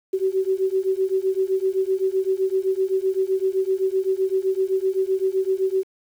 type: beating tone pair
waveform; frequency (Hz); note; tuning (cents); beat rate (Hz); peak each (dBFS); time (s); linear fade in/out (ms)
sine; 377.1 / 384.9; F#4 / G4; +33 / -32; 7.8; -22; 0.13-5.84; 10
effects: 8-bit